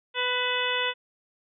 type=harmonic tone with a mistuned harmonic; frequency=496.4 Hz; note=B4; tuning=9 cents sharp; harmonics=1 / 2 / 3 / 4 / 5 / 6 / 7; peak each=-32 / -32 / -32 / -32 / -32 / -32 / -32 dBFS; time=0.14-0.94 s; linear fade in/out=50 ms; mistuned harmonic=5; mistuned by=+55 cents; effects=none